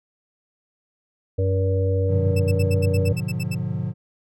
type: harmonic tone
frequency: 95.3 Hz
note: G2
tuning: 48 cents flat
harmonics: 1 / 3 / 5 / 6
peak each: -19 / -33 / -24 / -32 dBFS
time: 1.38-3.13 s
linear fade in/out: 10 ms
type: chord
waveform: triangle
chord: G# diminished seventh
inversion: none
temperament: just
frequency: 103.83 / 124.59 / 149.51 / 179.41 Hz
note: G#2 / B2 / D3 / F3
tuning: 0 / +16 / +31 / +47 cents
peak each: -27 dBFS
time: 2.07-3.94 s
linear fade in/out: 50 ms
type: tone bursts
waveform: sawtooth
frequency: 2637 Hz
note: E7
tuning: in tune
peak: -27 dBFS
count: 11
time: 2.36-3.55 s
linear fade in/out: 10 ms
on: 40 ms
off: 75 ms
effects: none